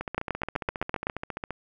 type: two click trains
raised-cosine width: 0.5 ms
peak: -17 / -11 dBFS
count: 23 / 8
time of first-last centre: 0.01-1.507 / 0.18-1.069 s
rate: 14.7 / 7.87 Hz
effects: none